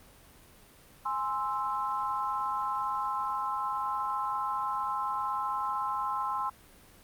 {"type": "chord", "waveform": "sine", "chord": "Ab augmented", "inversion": "none", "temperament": "equal", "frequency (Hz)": [830.6, 1046.5, 1318.5], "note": ["Ab5", "C6", "E6"], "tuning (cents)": [0, 0, 0], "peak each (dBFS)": [-35, -31, -35], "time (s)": [1.05, 6.5], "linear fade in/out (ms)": 10, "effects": ["pink hiss -56 dBFS RMS until 7.03 s", "Opus 32 kbps"]}